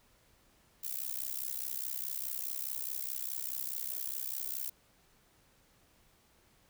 violet noise with amplitude modulation, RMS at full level -34 dBFS, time 0.83-4.7 s, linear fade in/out 10 ms, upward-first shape sine, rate 64.8 Hz, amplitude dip 100%, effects pink hiss -67 dBFS RMS until 6.69 s

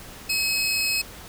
25% pulse tone pair together, 2557 / 4300 Hz, D#7 / C8, +47 / +47 cents, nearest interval major sixth, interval 900 cents, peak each -19 / -23 dBFS, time 0.29-1.02 s, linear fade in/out 10 ms, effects pink hiss -42 dBFS RMS until 1.28 s

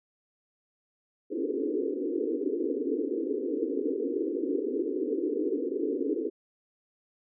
white band-pass noise, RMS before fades -30 dBFS, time 1.3-6.3 s, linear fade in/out 20 ms, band 260 to 470 Hz, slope 96 dB/octave, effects none

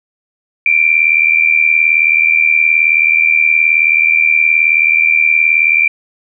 sine tone with amplitude modulation, 2360 Hz, D7, 8 cents sharp, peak -4 dBFS, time 0.66-5.88 s, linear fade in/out 2 ms, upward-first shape sine, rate 78.9 Hz, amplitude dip 75%, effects none

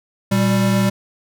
square tone pair together, 119.34 / 196 Hz, A#2 / G3, +41 / 0 cents, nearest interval major sixth, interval 859 cents, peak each -20 / -16 dBFS, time 0.31-0.9 s, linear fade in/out 10 ms, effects none

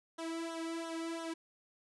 sawtooth tone with flanger, 329.6 Hz, E4, in tune, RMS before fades -40 dBFS, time 0.18-1.34 s, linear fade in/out 10 ms, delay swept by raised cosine 0.41 to 1.91 ms, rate 2.9 Hz, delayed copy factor -0.9, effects resampled to 24000 Hz

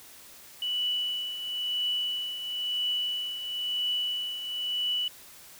sine tone with tremolo, 2960 Hz, F#7, in tune, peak -25 dBFS, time 0.62-5.08 s, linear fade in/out 2 ms, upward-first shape triangle, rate 0.99 Hz, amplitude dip 65%, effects white hiss -50 dBFS RMS until 5.59 s

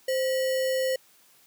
sine tone with sample-and-hold, 522 Hz, C5, 4 cents flat, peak -23 dBFS, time 0.08-0.96 s, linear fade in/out 5 ms, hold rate 2450 Hz, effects white hiss -59 dBFS RMS until 1.46 s + high-pass 100 Hz 12 dB/octave

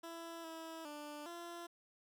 15% pulse tone with pitch steps, 333.3 / 325.2 / 295.7 / 342.9 Hz, E4 / E4 / D4 / F4, +19 / -23 / +12 / -32 cents, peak -40 dBFS, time 0.03-1.67 s, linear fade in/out 10 ms, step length 410 ms, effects none

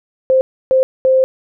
sine tone bursts at uneven times, 523 Hz, C5, 1 cent flat, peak -8 dBFS, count 3, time 0.3-0.41 / 0.71-0.83 / 1.05-1.24 s, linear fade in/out 0 ms, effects none

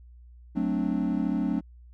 triangle chord, D dominant seventh, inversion first, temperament equal, 185 / 220 / 261.6 / 293.7 Hz, F#3 / A3 / C4 / D4, 0 / 0 / 0 / 0 cents, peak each -28 dBFS, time 0.55-1.61 s, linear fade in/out 20 ms, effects added 60 Hz sine -47 dBFS peak until 1.93 s

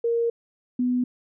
sine tone pair in turn, 466.2 / 248.4 Hz, A#4 / B3, 0 / +10 cents, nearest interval major seventh, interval 1090 cents, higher first, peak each -20 dBFS, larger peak neither, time 0.04-0.3 / 0.79-1.04 s, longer first, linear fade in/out 5 ms, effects none

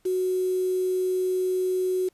sine tone with quantisation, 370 Hz, F#4, in tune, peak -22 dBFS, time 0.05-2.09 s, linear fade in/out 10 ms, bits 7, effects pink hiss -67 dBFS RMS until 2.13 s + resampled to 32000 Hz

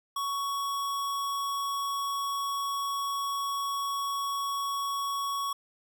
square tone, 1116 Hz, C#6, 11 cents sharp, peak -30 dBFS, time 0.16-5.53 s, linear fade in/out 5 ms, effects 12-bit

